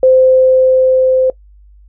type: tone with level ramp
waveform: sine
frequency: 518 Hz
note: C5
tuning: 17 cents flat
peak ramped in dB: -4 to -8 dBFS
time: 0.03-1.3 s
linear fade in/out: 2 ms
effects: noise-tail reverb RT60 0.1 s tail -20 dB re dry + added 50 Hz sine -39 dBFS peak until 1.88 s